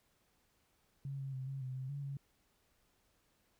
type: tone with pitch steps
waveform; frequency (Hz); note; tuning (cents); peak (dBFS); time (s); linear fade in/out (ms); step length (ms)
sine; 137.9 / 135.7 / 130.8 / 136.1 / 129.1 / 130.9 / 141.7 / 138.8; C#3 / C#3 / C3 / C#3 / C3 / C3 / C#3 / C#3; -9 / -36 / 0 / -31 / -23 / +1 / +38 / +3; -39; 1.05-2.17; 2; 140
effects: pink hiss -75 dBFS RMS until 3.59 s